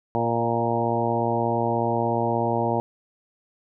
harmonic tone with a mistuned harmonic, 116.7 Hz, A#2, 2 cents sharp, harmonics 1 / 2 / 3 / 4 / 5 / 6 / 7 / 8, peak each -29 / -29 / -29 / -29 / -29 / -29 / -29 / -29 dBFS, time 0.15-2.8 s, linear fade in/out 0 ms, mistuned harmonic 5, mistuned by +16 cents, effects none

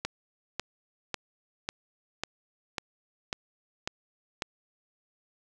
click train, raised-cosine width 0.2 ms, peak -13 dBFS, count 9, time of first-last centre 0.05-4.422 s, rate 1.83 Hz, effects none

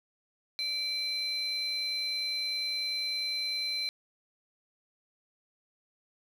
sine tone pair together, 2332 / 4065 Hz, D7 / B7, -13 / +49 cents, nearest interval minor seventh, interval 962 cents, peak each -35 / -29 dBFS, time 0.59-3.89 s, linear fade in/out 0 ms, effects tanh soft clip ceiling -27 dBFS + 9-bit

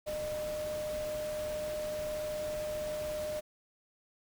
sine tone in noise, 608 Hz, D#5, 40 cents flat, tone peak -34 dBFS, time 0.06-3.41 s, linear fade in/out 20 ms, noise pink, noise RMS -45 dBFS, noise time 0.06-3.41 s, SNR +8 dB, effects none

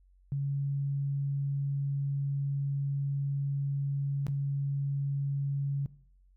sine tone with dropouts, 139.8 Hz, C#3, 15 cents sharp, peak -28 dBFS, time 0.32-5.86 s, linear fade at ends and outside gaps 0 ms, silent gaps 4.267-4.283 s, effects noise-tail reverb RT60 0.6 s tail -18 dB re dry + added 46 Hz sine -59 dBFS peak until 6.36 s

